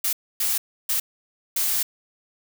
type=noise bursts at uneven times; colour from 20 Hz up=blue; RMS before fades=-23 dBFS; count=4; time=0.04-0.13 / 0.4-0.58 / 0.89-1 / 1.56-1.83 s; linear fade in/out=5 ms; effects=none